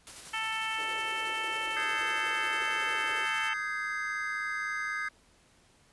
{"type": "noise with tremolo", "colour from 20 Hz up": "white", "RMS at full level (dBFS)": -45, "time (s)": [0.07, 3.49], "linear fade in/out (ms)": 0, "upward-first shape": "square", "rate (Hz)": 11, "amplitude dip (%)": 30}
{"type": "harmonic tone", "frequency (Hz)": 442.2, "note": "A4", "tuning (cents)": 9, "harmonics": [2, 3, 4, 5, 6, 7], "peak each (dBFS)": [-38, -38, -38, -38, -38, -38], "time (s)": [0.33, 3.54], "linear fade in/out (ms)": 10}
{"type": "band-pass noise", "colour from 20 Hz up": "pink", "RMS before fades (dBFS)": -48, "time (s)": [0.78, 3.26], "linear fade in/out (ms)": 10, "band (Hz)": [330, 590], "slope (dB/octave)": 48}
{"type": "chord", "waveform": "triangle", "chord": "Ab major seventh", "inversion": "second", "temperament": "just", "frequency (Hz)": [1245.9, 1557.4, 1661.2, 2077], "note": ["Eb6", "G6", "Ab6", "C7"], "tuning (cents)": [2, -12, 0, -13], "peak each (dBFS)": [-36, -36, -35, -35], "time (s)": [1.76, 5.09], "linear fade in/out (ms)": 10}
{"effects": ["pink hiss -63 dBFS RMS until 5.92 s", "resampled to 24000 Hz"]}